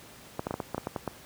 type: clicks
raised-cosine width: 1 ms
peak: -16 dBFS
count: 10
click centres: 0.394 / 0.469 / 0.509 / 0.541 / 0.602 / 0.746 / 0.78 / 0.871 / 0.962 / 1.077 s
effects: pink hiss -50 dBFS RMS until 1.25 s + high-pass 80 Hz 12 dB/octave